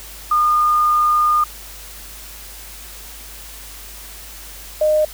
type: tone pair in turn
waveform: sine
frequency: 1217 / 613.4 Hz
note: D#6 / D#5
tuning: -39 / -25 cents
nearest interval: octave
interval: 1186 cents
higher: first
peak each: -12 dBFS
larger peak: neither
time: 0.31-1.44 / 4.81-5.05 s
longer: first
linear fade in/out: 5 ms
effects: added 50 Hz sine -39 dBFS peak until 5.13 s + white hiss -37 dBFS RMS until 5.13 s